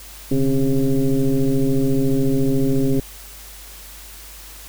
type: tone with frequency modulation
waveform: sine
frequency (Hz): 130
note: C3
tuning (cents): -11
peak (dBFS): -14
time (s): 0.31-3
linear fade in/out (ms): 5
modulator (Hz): 137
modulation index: 2
effects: added 50 Hz sine -41 dBFS peak until 4.68 s + white hiss -40 dBFS RMS until 4.68 s